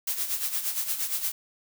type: noise with tremolo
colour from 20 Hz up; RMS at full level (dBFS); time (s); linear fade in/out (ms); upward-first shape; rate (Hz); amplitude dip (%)
blue; -27; 0.07-1.32; 5; sine; 8.6; 65
effects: none